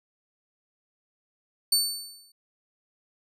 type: tone with exponential decay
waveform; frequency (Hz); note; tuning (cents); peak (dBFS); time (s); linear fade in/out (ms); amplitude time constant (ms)
25% pulse; 4500; C#8; +25; -13; 1.72-2.32; 5; 130
effects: none